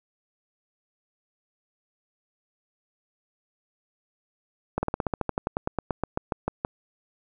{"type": "slowing click train", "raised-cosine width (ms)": 1, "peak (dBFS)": -11, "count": 20, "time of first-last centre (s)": [4.78, 6.649], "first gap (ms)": 50, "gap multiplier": 1.07, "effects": []}